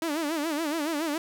sawtooth tone with vibrato, 310 Hz, D#4, 6 cents flat, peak -23 dBFS, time 0.02-1.18 s, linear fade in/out 2 ms, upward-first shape sine, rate 7.1 Hz, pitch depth 140 cents each way, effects 10-bit

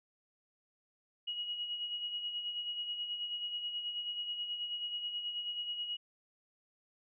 sine tone with tremolo, 2901 Hz, F#7, 35 cents flat, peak -34 dBFS, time 1.27-5.97 s, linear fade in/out 10 ms, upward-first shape sine, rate 9.3 Hz, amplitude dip 50%, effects none

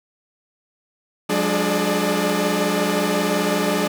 sawtooth tone cluster, 180.1 / 205.6 / 296.2 / 425.2 / 598 Hz, F#3 / G#3 / D4 / G#4 / D5, -46 / -17 / +15 / +41 / +31 cents, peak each -21 dBFS, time 1.29-3.88 s, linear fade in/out 10 ms, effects none

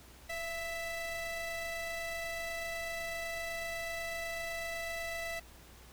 35% pulse ring-modulated tone, 658 Hz, E5, 3 cents flat, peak -32 dBFS, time 0.29-5.4 s, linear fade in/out 10 ms, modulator 1330 Hz, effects added 60 Hz sine -57 dBFS peak until 5.92 s + pink hiss -57 dBFS RMS until 5.92 s

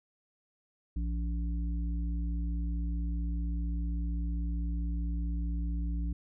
harmonic tone, 57.8 Hz, A#1, 14 cents flat, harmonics 1 / 3 / 5, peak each -30 / -40 / -44 dBFS, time 0.96-6.13 s, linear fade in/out 5 ms, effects none

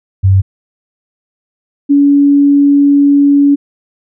sine tone pair in turn, 96.1 / 283.8 Hz, G2 / C#4, -34 / +41 cents, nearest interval octave + perfect fifth, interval 1875 cents, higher second, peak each -4 dBFS, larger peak neither, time 0.23-0.42 / 1.89-3.56 s, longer second, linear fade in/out 20 ms, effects none

